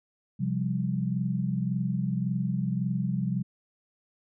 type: chord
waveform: sine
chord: C suspended fourth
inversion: none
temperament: just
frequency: 130.81 / 174.42 / 196.22 Hz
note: C3 / F3 / G3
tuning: 0 / -2 / +2 cents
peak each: -30 dBFS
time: 0.39-3.43 s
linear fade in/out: 20 ms
effects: none